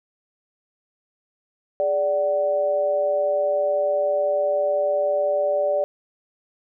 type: tone with amplitude modulation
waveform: sine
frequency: 584 Hz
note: D5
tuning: 10 cents flat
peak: -15 dBFS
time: 1.8-5.84 s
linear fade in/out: 0 ms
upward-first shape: sine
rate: 170 Hz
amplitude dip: 70%
effects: none